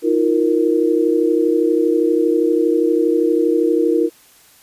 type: chord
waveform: sine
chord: Eb suspended second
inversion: none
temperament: equal with one note detuned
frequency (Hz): 316.7 / 349.2 / 466.2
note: Eb4 / F4 / Bb4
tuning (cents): +31 / 0 / 0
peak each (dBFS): -17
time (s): 0.02-4.1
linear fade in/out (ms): 50
effects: white hiss -49 dBFS RMS until 4.62 s + resampled to 32000 Hz